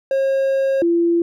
triangle / sine tone pair in turn, 540 / 340.2 Hz, C#5 / F4, -45 / -45 cents, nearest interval minor sixth, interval 800 cents, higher first, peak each -13 dBFS, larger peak neither, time 0.11-0.82 / 0.82-1.22 s, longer first, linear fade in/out 2 ms, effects none

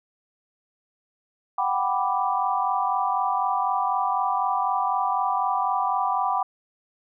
sine chord, G major seventh, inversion third, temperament equal, 740 / 784 / 987.8 / 1174.7 Hz, F#5 / G5 / B5 / D6, 0 / 0 / 0 / 0 cents, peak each -28 / -26 / -26 / -27 dBFS, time 1.58-6.43 s, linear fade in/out 5 ms, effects none

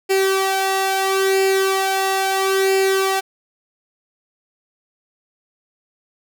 sawtooth tone with flanger, 385.3 Hz, G4, 30 cents flat, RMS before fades -18 dBFS, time 0.09-3.21 s, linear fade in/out 20 ms, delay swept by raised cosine 0.41 to 1.51 ms, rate 0.75 Hz, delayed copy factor +0.6, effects none

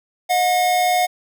square tone pair together, 622.3 / 722.5 Hz, D#5 / F#5, 0 / -41 cents, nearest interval minor third, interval 259 cents, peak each -26 / -16 dBFS, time 0.29-1.07 s, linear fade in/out 20 ms, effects none

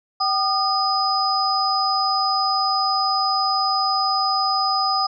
sine tone cluster, 772 / 1218 / 5000 Hz, G5 / D#6 / D#8, -27 / -37 / +8 cents, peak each -22 dBFS, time 0.2-5.07 s, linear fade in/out 10 ms, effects none

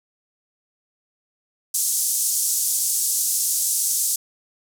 pink band-pass noise, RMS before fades -22 dBFS, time 1.74-4.16 s, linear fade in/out 5 ms, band 6400 to 13000 Hz, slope 24 dB/octave, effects none

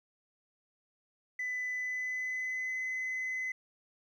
sine tone with pitch glide, 2000 to 2030 Hz, B6 to B6, +21 to +47 cents, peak -31 dBFS, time 1.39-3.52 s, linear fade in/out 5 ms, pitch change +26 cents, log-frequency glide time 1.74-2.79 s, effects tanh soft clip ceiling -31 dBFS + 11-bit

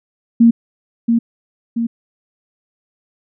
sine tone with echo, 232 Hz, A#3, 8 cents flat, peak -5 dBFS, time 0.4-0.51 s, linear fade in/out 10 ms, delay 680 ms, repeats 2, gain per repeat -5 dB, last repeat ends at 1.87 s, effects none

